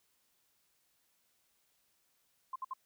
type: tone bursts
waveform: sine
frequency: 1049 Hz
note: C6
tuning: 4 cents sharp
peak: -36 dBFS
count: 3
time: 2.53-2.736 s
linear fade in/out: 5 ms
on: 28 ms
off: 61 ms
effects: white hiss -75 dBFS RMS until 2.85 s